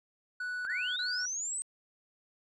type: tone bursts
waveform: triangle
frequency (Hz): 1480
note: F#6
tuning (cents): 0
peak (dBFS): -32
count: 3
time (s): 0.4-1.258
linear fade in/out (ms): 5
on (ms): 270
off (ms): 24
type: linear sweep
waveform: sine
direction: up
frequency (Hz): 1383 to 8350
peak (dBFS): -33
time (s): 0.65-1.62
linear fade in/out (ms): 0
effects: resampled to 24000 Hz